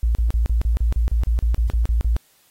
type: tone bursts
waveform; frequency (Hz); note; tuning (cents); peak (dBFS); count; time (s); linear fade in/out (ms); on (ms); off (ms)
sine; 57.1; A#1; -35; -15; 14; 0.03-2.165; 0; 120; 35
effects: white hiss -58 dBFS RMS until 2.5 s + AAC 48 kbps